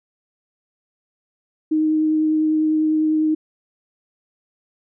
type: tone with vibrato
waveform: sine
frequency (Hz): 311.1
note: D#4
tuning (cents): 0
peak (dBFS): -15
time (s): 1.71-3.35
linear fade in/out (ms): 10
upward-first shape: triangle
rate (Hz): 10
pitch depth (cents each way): 12
effects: none